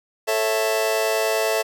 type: chord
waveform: sawtooth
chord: A major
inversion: none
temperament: just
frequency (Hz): 440 / 550 / 660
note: A4 / C#5 / E5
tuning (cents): 0 / -14 / +2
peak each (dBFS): -19 / -23 / -18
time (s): 0.27-1.63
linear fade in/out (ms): 20
effects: none